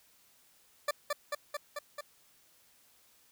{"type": "tone with echo", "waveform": "20% pulse", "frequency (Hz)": 586, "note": "D5", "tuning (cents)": -4, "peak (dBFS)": -23, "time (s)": [0.88, 0.91], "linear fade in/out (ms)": 5, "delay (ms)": 220, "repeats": 5, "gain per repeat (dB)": -2, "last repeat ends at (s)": 2.01, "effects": ["white hiss -65 dBFS RMS until 3.31 s"]}